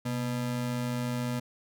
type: ring-modulated tone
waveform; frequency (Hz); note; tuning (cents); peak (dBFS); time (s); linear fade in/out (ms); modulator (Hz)
square; 185; F#3; 0; -27; 0.05-1.4; 10; 57.1
effects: none